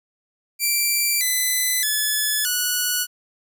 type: tone with pitch steps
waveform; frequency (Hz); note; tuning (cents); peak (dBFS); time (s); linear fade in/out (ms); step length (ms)
5% pulse; 2349 / 2010 / 1719.6 / 1471.3; D7 / B6 / A6 / F#6; 0 / +30 / -40 / -10; -9; 0.59-3.07; 50; 620
effects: none